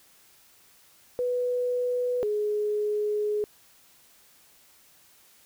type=tone pair in turn; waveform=sine; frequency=493.9 / 419.4 Hz; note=B4 / G#4; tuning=0 / +17 cents; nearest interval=minor third; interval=283 cents; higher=first; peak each=-24 dBFS; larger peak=neither; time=1.19-2.23 / 2.23-3.44 s; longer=second; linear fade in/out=0 ms; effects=white hiss -58 dBFS RMS until 5.45 s